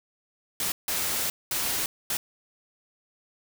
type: noise bursts at uneven times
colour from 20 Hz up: white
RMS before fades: -28 dBFS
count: 4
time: 0.6-0.72 / 0.88-1.3 / 1.51-1.86 / 2.1-2.17 s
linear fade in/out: 2 ms
effects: none